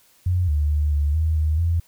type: tone with pitch steps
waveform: sine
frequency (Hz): 90.1 / 74.1 / 74.6 / 72.9 / 79.4 / 77.4 / 84.3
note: F#2 / D2 / D2 / D2 / D#2 / D#2 / E2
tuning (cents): -45 / +16 / +28 / -12 / +36 / -9 / +39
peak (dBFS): -17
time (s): 0.26-1.8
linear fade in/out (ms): 5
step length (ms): 220
effects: white hiss -57 dBFS RMS until 1.87 s